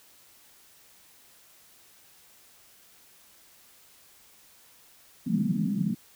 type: band-pass noise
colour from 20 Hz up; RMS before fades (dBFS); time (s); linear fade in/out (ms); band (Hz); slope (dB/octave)
white; -27; 5.26-5.95; 10; 160 to 230; 48
effects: white hiss -57 dBFS RMS until 6.15 s